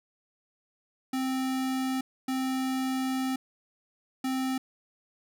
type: tone bursts at uneven times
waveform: square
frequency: 261.6 Hz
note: C4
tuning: in tune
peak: -28 dBFS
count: 3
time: 1.13-2.01 / 2.28-3.36 / 4.24-4.58 s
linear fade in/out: 5 ms
effects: none